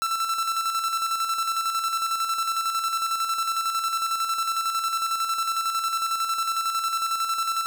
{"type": "tone with tremolo", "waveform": "45% pulse", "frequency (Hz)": 1335, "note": "E6", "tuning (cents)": 22, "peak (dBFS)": -22, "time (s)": [0.02, 7.66], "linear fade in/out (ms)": 0, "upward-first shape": "square", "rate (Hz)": 11, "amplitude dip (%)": 45, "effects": []}